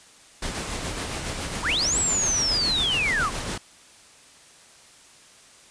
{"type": "noise with tremolo", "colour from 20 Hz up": "pink", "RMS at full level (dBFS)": -29, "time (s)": [0.42, 3.58], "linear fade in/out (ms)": 5, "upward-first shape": "sine", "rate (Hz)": 7.2, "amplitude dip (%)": 35}
{"type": "linear two-way sweep", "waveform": "sine", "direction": "up then down", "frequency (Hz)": [659.3, 7902, 970], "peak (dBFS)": -21, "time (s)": [1.62, 3.31], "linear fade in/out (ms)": 50, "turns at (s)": 1.98}
{"effects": ["white hiss -51 dBFS RMS until 5.7 s", "resampled to 22050 Hz"]}